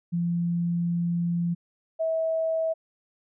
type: tone pair in turn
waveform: sine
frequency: 171.8 / 647.3 Hz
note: F3 / E5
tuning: -28 / -32 cents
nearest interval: octave + major seventh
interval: 2296 cents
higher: second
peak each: -23 dBFS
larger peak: neither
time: 0.12-1.55 / 1.99-2.74 s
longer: first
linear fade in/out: 20 ms
effects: none